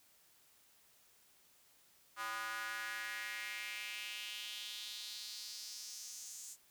square tone with high-pass filter sweep, 111.8 Hz, A2, 28 cents sharp, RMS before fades -45 dBFS, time 2.16-6.57 s, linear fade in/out 50 ms, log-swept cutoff 1200 to 7300 Hz, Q 3.2, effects white hiss -68 dBFS RMS until 6.7 s

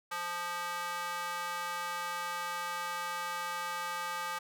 square tone with high-pass filter, 174.61 Hz, F3, in tune, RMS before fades -37 dBFS, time 0.11-4.39 s, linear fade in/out 10 ms, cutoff 1100 Hz, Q 2.3, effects none

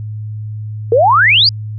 sine exponential sweep, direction up, 436.9 to 4978 Hz, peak -6 dBFS, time 0.92-1.49 s, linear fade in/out 2 ms, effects added 107 Hz sine -21 dBFS peak until 1.78 s

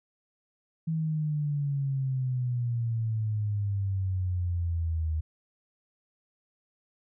sine exponential sweep, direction down, 162.7 to 77.78 Hz, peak -26 dBFS, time 0.87-5.21 s, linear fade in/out 10 ms, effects none

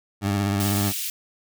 20% pulse tone with vibrato, 100 Hz, G2, 35 cents sharp, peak -16 dBFS, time 0.21-0.93 s, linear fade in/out 50 ms, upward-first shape sine, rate 16 Hz, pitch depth 46 cents each way
white high-pass noise, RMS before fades -29 dBFS, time 0.6-1.1 s, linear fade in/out 2 ms, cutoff 2300 Hz, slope 24 dB/octave
effects none

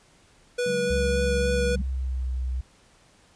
square tone with vibrato, 487.6 Hz, B4, 22 cents flat, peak -24 dBFS, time 0.58-1.76 s, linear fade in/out 10 ms, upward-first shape sine, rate 3.5 Hz, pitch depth 11 cents each way
sine chord, C# suspended fourth, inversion none, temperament equal, 138.59 / 185 / 207.7 Hz, C#3 / F#3 / G#3, 0 / 0 / 0 cents, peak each -38 / -32 / -36 dBFS, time 0.66-1.82 s, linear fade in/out 5 ms
sine tone with pitch glide, 69.3 to 63.55 Hz, C#2 to C2, 0 to -50 cents, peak -25 dBFS, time 0.9-2.61 s, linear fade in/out 5 ms, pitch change -150 cents, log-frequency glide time 1.15-2.3 s
effects pink hiss -58 dBFS RMS until 3.35 s + resampled to 22050 Hz

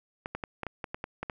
clicks, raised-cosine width 0.5 ms, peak -19 dBFS, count 10, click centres 0.259 / 0.35 / 0.438 / 0.633 / 0.667 / 0.842 / 0.945 / 1.041 / 1.23 / 1.298 s, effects none

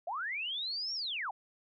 sine linear two-way sweep, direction up then down, 622 to 5630 to 700 Hz, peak -34 dBFS, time 0.07-1.31 s, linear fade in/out 5 ms, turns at 0.94 s, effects none

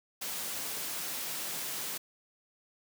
white high-pass noise, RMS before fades -37 dBFS, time 0.21-1.98 s, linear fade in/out 10 ms, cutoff 120 Hz, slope 96 dB/octave, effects none

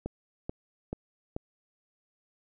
click train, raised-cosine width 2 ms, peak -20 dBFS, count 4, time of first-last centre 0.06-1.364 s, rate 2.3 Hz, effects none

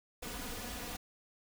pink noise with comb filter, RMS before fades -42 dBFS, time 0.22-0.97 s, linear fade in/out 10 ms, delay 4.1 ms, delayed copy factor +0.7, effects none

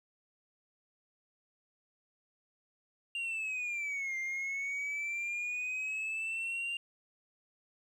sine linear two-way sweep, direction down then up, 2794 to 2093 to 2794 Hz, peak -31 dBFS, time 3.15-6.77 s, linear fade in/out 2 ms, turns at 4.17 s, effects tanh soft clip ceiling -33 dBFS + 11-bit

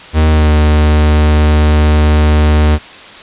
45% pulse tone with pitch glide, 77.8 to 75.76 Hz, D#2 to D#2, 0 to -46 cents, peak -6 dBFS, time 0.13-2.79 s, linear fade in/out 50 ms, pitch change -46 cents, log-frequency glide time 0.29-0.51 s, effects white hiss -32 dBFS RMS until 3.22 s + resampled to 8000 Hz

